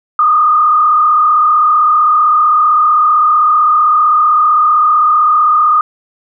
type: tone with frequency modulation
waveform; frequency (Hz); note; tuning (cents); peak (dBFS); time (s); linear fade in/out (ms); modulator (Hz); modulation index
sine; 1223; D#6; -30; -6; 0.19-5.81; 2; 35.6; 1
effects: none